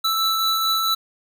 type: tone pair together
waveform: square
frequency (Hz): 1318.5 / 3951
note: E6 / B7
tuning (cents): 0 / 0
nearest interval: octave + perfect fifth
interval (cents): 1900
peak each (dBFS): -22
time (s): 0.04-0.95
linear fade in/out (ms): 10
effects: none